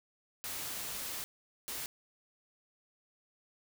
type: noise bursts at uneven times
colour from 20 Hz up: white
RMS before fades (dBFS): -40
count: 2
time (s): 0.44-1.24 / 1.68-1.86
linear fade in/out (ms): 0
effects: none